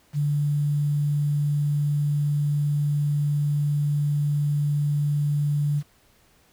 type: tone with quantisation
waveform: sine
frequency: 146.2 Hz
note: D3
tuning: 7 cents flat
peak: -20 dBFS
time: 0.13-5.83 s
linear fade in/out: 50 ms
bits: 8
effects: pink hiss -60 dBFS RMS until 6.52 s